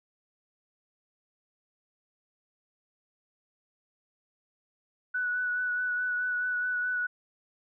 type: tone with vibrato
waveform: sine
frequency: 1480 Hz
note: F#6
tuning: in tune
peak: -27 dBFS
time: 5.14-7.07 s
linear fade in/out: 10 ms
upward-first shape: sine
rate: 4.7 Hz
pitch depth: 19 cents each way
effects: none